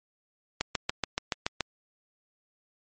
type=click train; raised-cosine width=0.2 ms; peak=-9 dBFS; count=8; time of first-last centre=0.61-1.607 s; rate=7.02 Hz; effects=MP3 32 kbps